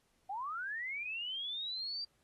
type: linear sweep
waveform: sine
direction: up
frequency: 740 to 4725 Hz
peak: -37 dBFS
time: 0.29-2.05 s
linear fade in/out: 10 ms
effects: pink hiss -75 dBFS RMS until 2.23 s + AAC 32 kbps